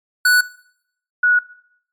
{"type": "tone pair in turn", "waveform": ["square", "sine"], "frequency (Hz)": [1480, 1463], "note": ["F#6", "F#6"], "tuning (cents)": [0, -20], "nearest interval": "unison", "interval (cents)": 20, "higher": "first", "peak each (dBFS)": -11, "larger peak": "neither", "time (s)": [[0.25, 0.41], [1.23, 1.39]], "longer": "neither", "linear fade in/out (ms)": 5, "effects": ["noise-tail reverb RT60 0.7 s tail -20 dB re dry", "MP3 64 kbps"]}